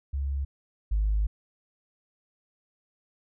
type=tone pair in turn; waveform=sine; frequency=69.3 / 51.92 Hz; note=C#2 / G#1; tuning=0 / 0 cents; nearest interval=perfect fourth; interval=500 cents; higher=first; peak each=-26 / -21 dBFS; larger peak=second; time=0.13-0.45 / 0.91-1.27 s; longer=second; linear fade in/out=10 ms; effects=tanh soft clip ceiling -18 dBFS